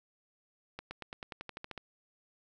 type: accelerating click train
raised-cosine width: 0.3 ms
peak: -25 dBFS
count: 12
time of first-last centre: 0.79-1.777 s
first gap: 120 ms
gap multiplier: 0.94
effects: none